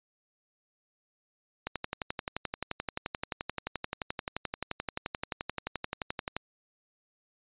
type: click train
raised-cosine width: 0.3 ms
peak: -16 dBFS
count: 55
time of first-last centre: 1.67-6.366 s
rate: 11.5 Hz
effects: resampled to 8000 Hz